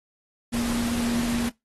sine tone in noise, 236.4 Hz, A#3, 24 cents sharp, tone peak -24 dBFS, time 0.52-1.5 s, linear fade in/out 20 ms, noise pink, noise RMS -32 dBFS, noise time 0.52-1.5 s, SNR +5 dB, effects noise-tail reverb RT60 0.2 s tail -23 dB re dry + AAC 32 kbps

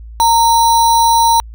sine tone with sample-and-hold, 922 Hz, A#5, 19 cents flat, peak -7 dBFS, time 0.2-1.4 s, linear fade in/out 0 ms, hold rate 4900 Hz, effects added 56 Hz sine -29 dBFS peak until 1.54 s

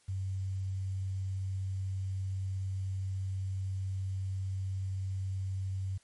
sine tone with quantisation, 95.6 Hz, G2, 43 cents flat, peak -32 dBFS, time 0.08-5.98 s, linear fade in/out 10 ms, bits 10, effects white hiss -67 dBFS RMS until 6.03 s + MP3 48 kbps

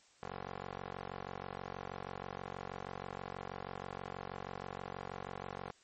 15% pulse tone with band-pass filter, 46.25 Hz, F#1, in tune, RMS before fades -45 dBFS, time 0.23-5.71 s, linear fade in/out 0 ms, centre 900 Hz, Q 1, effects white hiss -66 dBFS RMS until 5.83 s + MP3 32 kbps

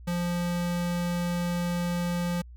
square tone, 174.61 Hz, F3, in tune, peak -27 dBFS, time 0.07-2.42 s, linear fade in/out 10 ms, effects added 60 Hz sine -43 dBFS peak until 2.56 s

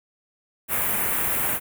white band-stop noise, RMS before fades -24 dBFS, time 0.68-1.6 s, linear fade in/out 50 ms, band 2500 to 10000 Hz, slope 24 dB/octave, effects none

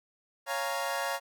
25% pulse chord, Bb minor seventh, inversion first, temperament equal, 554.4 / 698.5 / 830.6 / 932.3 Hz, Db5 / F5 / Ab5 / Bb5, 0 / 0 / 0 / 0 cents, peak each -31 / -32 / -36 / -32 dBFS, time 0.46-1.2 s, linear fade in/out 50 ms, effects none

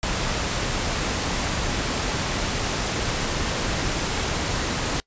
pink noise, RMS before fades -25 dBFS, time 0.03-5 s, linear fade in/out 0 ms, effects noise-tail reverb RT60 0.1 s tail -24 dB re dry + resampled to 16000 Hz

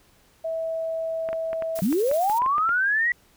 sine tone, 651 Hz, E5, 22 cents flat, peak -25 dBFS, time 0.44-1.81 s, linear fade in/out 10 ms
clicks, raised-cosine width 0.5 ms, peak -20 dBFS, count 12, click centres 1.289 / 1.33 / 1.531 / 1.623 / 1.79 / 1.927 / 2.114 / 2.298 / 2.42 / 2.462 / 2.582 / 2.692 s
blue noise with tremolo, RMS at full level -37 dBFS, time 1.75-2.39 s, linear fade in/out 10 ms, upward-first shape square, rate 13 Hz, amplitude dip 30%
sine linear sweep, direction up, 165.2 to 1960 Hz, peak -19 dBFS, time 1.82-3.12 s, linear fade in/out 2 ms
effects pink hiss -59 dBFS RMS until 3.36 s

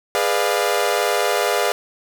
sawtooth chord, G# diminished seventh, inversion none, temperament equal with one note detuned, 415.3 / 493.9 / 596.2 / 698.5 Hz, G#4 / B4 / D5 / F5, 0 / 0 / +26 / 0 cents, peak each -19 dBFS, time 0.15-1.72 s, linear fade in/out 0 ms, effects none

